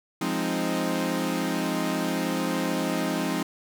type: chord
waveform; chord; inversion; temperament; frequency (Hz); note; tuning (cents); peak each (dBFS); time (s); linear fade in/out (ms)
sawtooth; F minor seventh; none; equal; 174.61 / 207.7 / 261.6 / 311.1; F3 / Ab3 / C4 / Eb4; 0 / 0 / 0 / 0; -27 / -28 / -26 / -26; 0.21-3.43; 5
effects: none